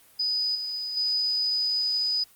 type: tone with level steps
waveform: sine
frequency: 4978 Hz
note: D#8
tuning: in tune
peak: -23 / -28 / -22 dBFS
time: 0.19-2.24 s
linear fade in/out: 10 ms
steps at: 0.55 / 0.97 s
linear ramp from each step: 2 ms
effects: white hiss -56 dBFS RMS until 2.35 s + Opus 32 kbps